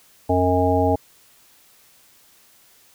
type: harmonic tone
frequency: 91 Hz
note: F#2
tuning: 28 cents flat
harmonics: 1 / 3 / 5 / 7 / 9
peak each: -22 / -22 / -22 / -22 / -22 dBFS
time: 0.29-0.96 s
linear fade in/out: 10 ms
effects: white hiss -54 dBFS RMS until 2.94 s